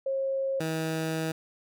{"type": "tone pair in turn", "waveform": ["sine", "15% pulse"], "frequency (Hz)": [539, 160.25], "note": ["C#5", "E3"], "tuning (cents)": [-49, -49], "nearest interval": "octave + major sixth", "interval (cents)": 2100, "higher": "first", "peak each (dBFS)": [-26, -22], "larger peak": "second", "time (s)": [[0.06, 0.6], [0.6, 1.32]], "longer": "second", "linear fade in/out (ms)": 5, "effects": []}